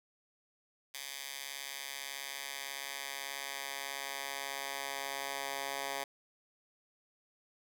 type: tone with high-pass filter sweep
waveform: 10% pulse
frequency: 138.3 Hz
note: C#3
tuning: 4 cents flat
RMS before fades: -41 dBFS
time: 0.94-6.04 s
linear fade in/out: 5 ms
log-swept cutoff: 2700 to 800 Hz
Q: 0.71
effects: none